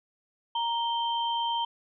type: tone pair together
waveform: sine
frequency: 932.3 / 3133 Hz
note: A#5 / G7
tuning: 0 / -2 cents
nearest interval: octave + major sixth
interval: 2098 cents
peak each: -27 / -32 dBFS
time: 0.55-1.65 s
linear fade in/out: 5 ms
effects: none